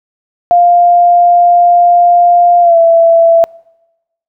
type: tone with pitch glide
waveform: sine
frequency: 700 to 667.2 Hz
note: F5 to E5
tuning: +4 to +21 cents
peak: -3 dBFS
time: 0.51-3.44 s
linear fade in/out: 0 ms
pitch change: -83 cents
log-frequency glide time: 2.61-2.77 s
effects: noise-tail reverb RT60 1.0 s tail -26 dB re dry